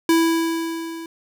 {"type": "tone with level ramp", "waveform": "square", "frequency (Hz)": 329.6, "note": "E4", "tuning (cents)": 0, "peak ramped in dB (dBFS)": [-13, -32], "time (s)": [0.09, 1.06], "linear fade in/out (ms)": 2, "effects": []}